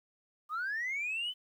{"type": "linear sweep", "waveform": "sine", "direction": "up", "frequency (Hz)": [1184, 3066], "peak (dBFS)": -31, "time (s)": [0.49, 1.34], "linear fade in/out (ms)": 50, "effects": ["tanh soft clip ceiling -30 dBFS", "11-bit"]}